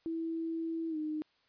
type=tone with pitch glide; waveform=sine; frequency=327.7 to 307.5 Hz; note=E4 to D#4; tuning=-10 to -20 cents; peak=-33 dBFS; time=0.06-1.22 s; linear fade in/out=0 ms; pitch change=-110 cents; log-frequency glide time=0.89-0.97 s; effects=white hiss -71 dBFS RMS until 1.48 s + resampled to 11025 Hz